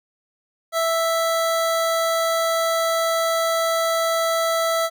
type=tone; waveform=25% pulse; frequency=659.3 Hz; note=E5; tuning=in tune; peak=-15 dBFS; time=0.72-4.9 s; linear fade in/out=50 ms; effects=none